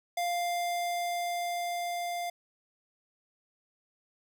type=tone with level ramp; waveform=square; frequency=698.5 Hz; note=F5; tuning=in tune; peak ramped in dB=-29 to -33 dBFS; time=0.17-2.3 s; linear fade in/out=5 ms; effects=none